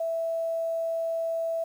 sine tone with quantisation, 659.3 Hz, E5, in tune, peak -26 dBFS, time 0-1.64 s, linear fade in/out 5 ms, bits 9, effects none

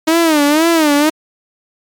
sawtooth tone with vibrato, 311.1 Hz, D#4, in tune, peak -5 dBFS, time 0.07-1.1 s, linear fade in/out 10 ms, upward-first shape sine, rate 2 Hz, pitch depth 140 cents each way, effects MP3 96 kbps

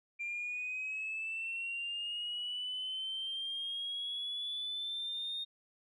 sine linear sweep, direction up, 2374 to 3686 Hz, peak -35 dBFS, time 0.19-5.45 s, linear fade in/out 20 ms, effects tanh soft clip ceiling -32 dBFS

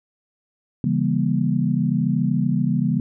sine chord, C# diminished seventh, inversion none, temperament just, 138.59 / 166.31 / 199.57 / 239.5 Hz, C#3 / E3 / G3 / Bb3, 0 / +16 / +31 / +47 cents, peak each -23 dBFS, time 0.84-3 s, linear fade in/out 2 ms, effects none

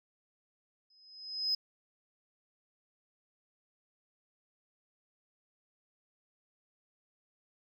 sine tone with exponential growth, 5070 Hz, D#8, 32 cents sharp, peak -25 dBFS, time 0.9-1.55 s, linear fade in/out 5 ms, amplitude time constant 140 ms, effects tanh soft clip ceiling -23 dBFS

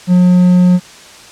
triangle tone, 180 Hz, F#3, 47 cents flat, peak -3 dBFS, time 0.07-0.8 s, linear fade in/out 50 ms, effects white hiss -36 dBFS RMS until 1.31 s + low-pass 7000 Hz 12 dB/octave

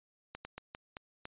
slowing click train, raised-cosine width 0.3 ms, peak -26 dBFS, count 6, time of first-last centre 0.35-1.254 s, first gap 100 ms, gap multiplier 1.3, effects resampled to 8000 Hz

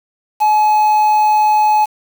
triangle tone with quantisation, 851 Hz, G#5, 42 cents sharp, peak -7 dBFS, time 0.4-1.86 s, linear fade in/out 20 ms, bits 5, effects none

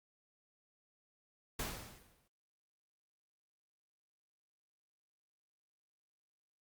pink noise with exponential decay, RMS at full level -37 dBFS, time 1.59-2.28 s, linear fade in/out 5 ms, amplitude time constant 150 ms, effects Opus 48 kbps

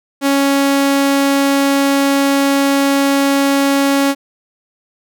sawtooth tone, 277.5 Hz, C#4, 2 cents sharp, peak -7 dBFS, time 0.21-4.15 s, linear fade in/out 50 ms, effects none

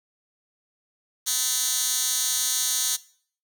10% pulse tone with high-pass filter, 253.8 Hz, B3, 47 cents sharp, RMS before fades -25 dBFS, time 1.26-2.97 s, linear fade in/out 20 ms, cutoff 5600 Hz, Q 1.2, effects noise-tail reverb RT60 0.5 s tail -18 dB re dry

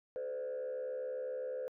sine tone with frequency modulation, 512 Hz, C5, 38 cents flat, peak -35 dBFS, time 0.16-1.68 s, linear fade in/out 0 ms, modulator 72.3 Hz, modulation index 0.7, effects tanh soft clip ceiling -34 dBFS

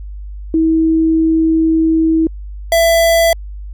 sine / square tone pair in turn, 322.2 / 666.4 Hz, E4 / E5, -39 / +19 cents, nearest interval octave + minor second, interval 1258 cents, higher second, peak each -9 dBFS, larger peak neither, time 0.54-2.27 / 2.72-3.33 s, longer first, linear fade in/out 2 ms, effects added 50 Hz sine -25 dBFS peak until 3.73 s

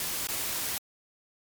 white noise with dropouts, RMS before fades -32 dBFS, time 0-0.78 s, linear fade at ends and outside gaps 1 ms, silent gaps 0.271-0.287 s, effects MP3 96 kbps

